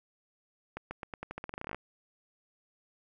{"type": "accelerating click train", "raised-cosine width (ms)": 0.5, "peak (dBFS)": -23, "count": 18, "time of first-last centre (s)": [0.77, 1.746], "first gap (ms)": 140, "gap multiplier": 0.87, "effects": []}